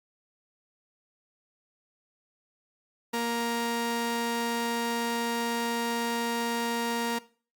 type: tone pair together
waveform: sawtooth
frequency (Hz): 234 / 468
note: A#3 / A#4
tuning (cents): +7 / +7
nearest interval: octave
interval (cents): 1200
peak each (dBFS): -27 / -24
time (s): 3.13-7.19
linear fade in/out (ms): 10
effects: noise-tail reverb RT60 0.4 s tail -19 dB re dry + Opus 48 kbps